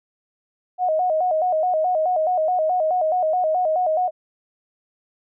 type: tone with vibrato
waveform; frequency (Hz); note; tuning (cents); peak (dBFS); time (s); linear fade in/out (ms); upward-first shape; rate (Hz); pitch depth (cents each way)
sine; 677; E5; +46; -17; 0.78-4.11; 50; square; 4.7; 130
effects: none